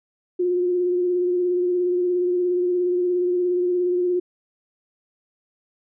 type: tone with vibrato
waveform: sine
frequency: 357.4 Hz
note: F4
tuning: 40 cents sharp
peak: -18 dBFS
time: 0.39-4.2 s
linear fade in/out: 10 ms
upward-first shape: sine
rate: 17 Hz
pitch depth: 25 cents each way
effects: none